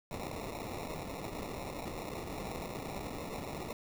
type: noise with sample-and-hold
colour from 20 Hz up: violet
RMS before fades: -41 dBFS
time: 0.11-3.73 s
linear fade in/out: 2 ms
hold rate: 1575 Hz
effects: none